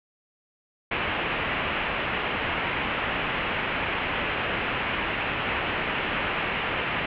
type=low-pass noise; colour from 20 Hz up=white; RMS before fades=-28 dBFS; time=0.91-7.06 s; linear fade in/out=5 ms; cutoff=2900 Hz; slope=48 dB/octave; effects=none